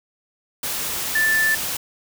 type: tone in noise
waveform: sine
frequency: 1760 Hz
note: A6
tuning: in tune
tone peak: -16 dBFS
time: 1.15-1.55 s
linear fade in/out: 5 ms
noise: white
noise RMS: -26 dBFS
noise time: 0.63-1.77 s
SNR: +7 dB
effects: none